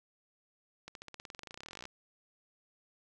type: accelerating click train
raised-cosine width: 0.2 ms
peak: -28 dBFS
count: 28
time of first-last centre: 0.88-1.854 s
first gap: 72 ms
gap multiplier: 0.94
effects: none